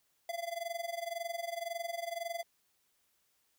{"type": "tone with amplitude modulation", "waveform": "square", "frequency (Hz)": 680, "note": "F5", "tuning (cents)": -46, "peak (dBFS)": -34, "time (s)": [0.29, 2.43], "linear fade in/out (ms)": 2, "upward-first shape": "sine", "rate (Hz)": 21.9, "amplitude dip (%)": 85, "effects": ["white hiss -75 dBFS RMS until 3.58 s"]}